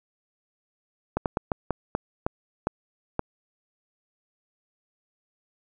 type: slowing click train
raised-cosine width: 1 ms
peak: -10 dBFS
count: 9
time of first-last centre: 1.17-3.194 s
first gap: 88 ms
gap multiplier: 1.29
effects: none